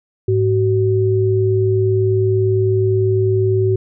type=tone pair together; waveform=sine; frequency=106.1 / 377.6 Hz; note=G#2 / F#4; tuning=+38 / +35 cents; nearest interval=octave + minor seventh; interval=2197 cents; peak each=-15 dBFS; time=0.28-3.76 s; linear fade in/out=5 ms; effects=none